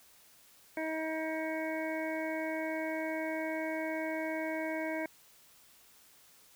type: harmonic tone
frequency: 317.5 Hz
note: D#4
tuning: 35 cents sharp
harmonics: 1 / 2 / 3 / 5 / 6 / 7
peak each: -37 / -37 / -44 / -44 / -46 / -42 dBFS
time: 0.77-5.06 s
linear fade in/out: 2 ms
effects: white hiss -61 dBFS RMS until 6.55 s